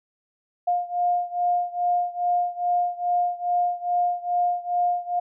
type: beating tone pair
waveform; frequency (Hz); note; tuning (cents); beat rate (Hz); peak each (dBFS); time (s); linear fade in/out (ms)
sine; 707 / 709.4; F5 / F5; +21 / +27; 2.4; -23 / -25; 0.67-5.2; 10
effects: none